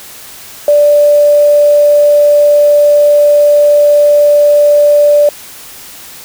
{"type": "tone with quantisation", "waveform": "sine", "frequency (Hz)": 586, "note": "D5", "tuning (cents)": -4, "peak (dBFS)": -3, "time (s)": [0.68, 5.29], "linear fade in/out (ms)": 2, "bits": 5, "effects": ["white hiss -31 dBFS RMS until 6.24 s"]}